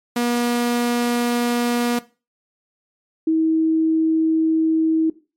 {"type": "tone pair in turn", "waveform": ["sawtooth", "sine"], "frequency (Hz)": [240, 320.4], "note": ["B3", "E4"], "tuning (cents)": [-49, -49], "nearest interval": "perfect fourth", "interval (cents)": 500, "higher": "second", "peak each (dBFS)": -14, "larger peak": "neither", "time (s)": [[0.16, 1.99], [3.27, 5.1]], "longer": "neither", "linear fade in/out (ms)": 5, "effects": ["noise-tail reverb RT60 0.3 s tail -17 dB re dry", "MP3 64 kbps"]}